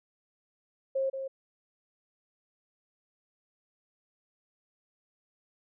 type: tone with echo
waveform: sine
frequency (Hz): 536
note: C5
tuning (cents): +42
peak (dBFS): -26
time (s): 0.95-1.1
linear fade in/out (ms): 10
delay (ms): 180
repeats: 1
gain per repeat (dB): -7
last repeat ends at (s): 1.28
effects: none